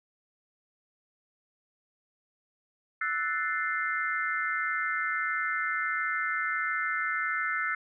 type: chord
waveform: sine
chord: F# half-diminished seventh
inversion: third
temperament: equal with one note detuned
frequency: 1318.5 / 1480 / 1767.1 / 2093 Hz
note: E6 / F#6 / A6 / C7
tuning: 0 / 0 / +7 / 0 cents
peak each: -33 dBFS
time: 3.01-7.75 s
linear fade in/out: 5 ms
effects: none